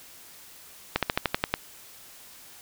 slowing click train, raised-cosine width 0.3 ms, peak -6 dBFS, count 8, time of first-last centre 0.96-1.54 s, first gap 67 ms, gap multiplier 1.07, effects white hiss -49 dBFS RMS until 2.61 s

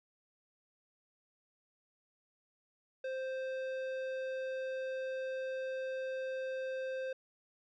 sine tone with tanh clipping, 523.3 Hz, C5, in tune, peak -38 dBFS, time 3.04-7.13 s, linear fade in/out 5 ms, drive 13 dB, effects none

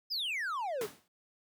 triangle exponential sweep, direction down, 5270 to 392 Hz, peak -31 dBFS, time 0.1-0.87 s, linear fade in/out 20 ms
pink noise with exponential decay, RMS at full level -37 dBFS, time 0.81-1.08 s, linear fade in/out 2 ms, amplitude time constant 57 ms
effects high-pass 150 Hz 12 dB/octave

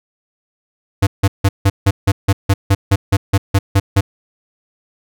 square tone bursts, 98 Hz, G2, in tune, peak -9 dBFS, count 15, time 1.02-4.01 s, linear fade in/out 10 ms, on 50 ms, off 160 ms, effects none

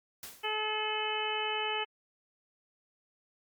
white noise with exponential decay, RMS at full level -41 dBFS, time 0.23-0.61 s, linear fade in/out 1 ms, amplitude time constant 81 ms
harmonic tone, 430 Hz, A4, 40 cents flat, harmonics 1 / 2 / 3 / 4 / 5 / 6 / 7, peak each -38 / -36 / -41 / -42 / -42 / -38 / -36 dBFS, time 0.43-1.85 s, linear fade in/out 20 ms
effects Opus 48 kbps

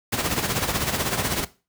pink noise with tremolo, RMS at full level -22 dBFS, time 0.12-1.45 s, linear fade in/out 10 ms, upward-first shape sine, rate 16 Hz, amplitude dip 60%, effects noise-tail reverb RT60 0.3 s tail -17 dB re dry + high-pass 60 Hz 12 dB/octave

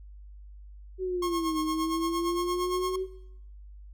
sine linear two-way sweep, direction down then up, 378.4 to 311.1 to 378.4 Hz, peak -27 dBFS, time 0.98-3.07 s, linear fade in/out 50 ms, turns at 1.59 s
45% pulse tone with tremolo, 1081 Hz, C#6, 44 cents flat, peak -29 dBFS, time 1.22-2.96 s, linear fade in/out 5 ms, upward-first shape sine, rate 8.7 Hz, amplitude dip 70%
effects noise-tail reverb RT60 0.8 s tail -18 dB re dry + added 50 Hz sine -44 dBFS peak until 3.93 s

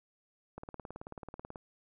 click train, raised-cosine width 1 ms, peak -29 dBFS, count 19, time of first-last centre 0.58-1.558 s, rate 18.4 Hz, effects none

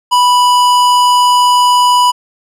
sine tone with hard clipping, 986 Hz, B5, 3 cents flat, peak -8 dBFS, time 0.11-2.12 s, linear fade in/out 20 ms, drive 16 dB, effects none

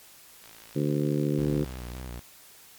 click train, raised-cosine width 0.2 ms, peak -31 dBFS, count 87, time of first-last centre 0.44-1.99 s, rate 55.5 Hz
harmonic tone, 73.42 Hz, D2, in tune, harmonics 2 / 3 / 4 / 5 / 6 / 7, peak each -27 / -32 / -29 / -31 / -36 / -37 dBFS, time 0.75-1.65 s, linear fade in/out 20 ms
sawtooth tone with vibrato, 62.1 Hz, B1, 10 cents sharp, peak -32 dBFS, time 1.38-2.2 s, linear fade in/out 10 ms, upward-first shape square, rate 3.6 Hz, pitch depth 50 cents each way
effects white hiss -52 dBFS RMS until 2.78 s + MP3 96 kbps

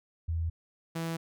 sine / sawtooth tone pair in turn, 82.41 / 164.82 Hz, E2 / E3, 0 / 0 cents, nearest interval octave, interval 1200 cents, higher second, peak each -28 dBFS, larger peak neither, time 0.28-0.5 / 0.95-1.17 s, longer neither, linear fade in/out 10 ms, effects none

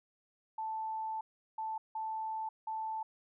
sine tone bursts at uneven times, 880 Hz, A5, in tune, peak -35 dBFS, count 4, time 0.58-1.21 / 1.58-1.78 / 1.95-2.49 / 2.67-3.03 s, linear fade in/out 5 ms, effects none

